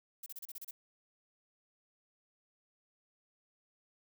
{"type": "noise bursts", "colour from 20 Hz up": "violet", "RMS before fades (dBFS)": -45, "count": 8, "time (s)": [0.23, 0.71], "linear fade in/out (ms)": 5, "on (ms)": 32, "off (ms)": 32, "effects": []}